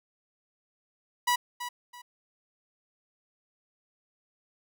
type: tone with echo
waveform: sawtooth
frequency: 976 Hz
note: B5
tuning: 21 cents flat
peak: -19 dBFS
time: 1.27-1.36 s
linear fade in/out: 10 ms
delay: 330 ms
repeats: 2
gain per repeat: -11 dB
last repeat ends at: 2.02 s
effects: none